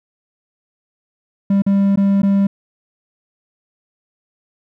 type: tone with dropouts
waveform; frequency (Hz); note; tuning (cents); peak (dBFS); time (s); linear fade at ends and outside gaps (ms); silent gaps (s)
triangle; 197.9; G3; +17; -9; 1.5-2.47; 5; 1.621-1.664 / 1.959-1.973 / 2.22-2.231
effects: none